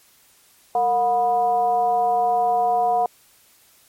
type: tone with frequency modulation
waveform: sine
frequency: 722 Hz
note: F#5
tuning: 43 cents flat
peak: -16 dBFS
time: 0.75-3.06 s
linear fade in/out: 2 ms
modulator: 261 Hz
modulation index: 0.61
effects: white hiss -55 dBFS RMS until 3.88 s + MP3 64 kbps